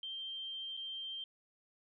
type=tone with dropouts; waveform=sine; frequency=3153 Hz; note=G7; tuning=9 cents sharp; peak=-40 dBFS; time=0.03-1.24 s; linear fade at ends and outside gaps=2 ms; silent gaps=0.768-0.773 s; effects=none